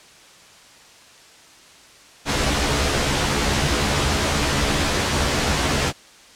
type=noise with comb filter; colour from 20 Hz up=pink; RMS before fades=-20 dBFS; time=2.25-5.93 s; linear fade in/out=50 ms; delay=14 ms; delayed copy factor=+1; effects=white hiss -47 dBFS RMS until 6.35 s + low-pass 7000 Hz 12 dB/octave